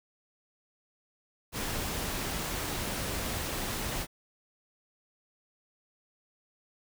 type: noise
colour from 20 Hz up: pink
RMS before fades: -34 dBFS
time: 1.52-4.07 s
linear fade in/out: 50 ms
effects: none